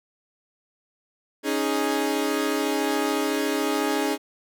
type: chord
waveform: sawtooth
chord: C# suspended second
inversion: none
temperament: equal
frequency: 277.2 / 311.1 / 415.3 Hz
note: C#4 / D#4 / G#4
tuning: 0 / 0 / 0 cents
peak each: -23 dBFS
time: 1.43-4.18 s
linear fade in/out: 50 ms
effects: none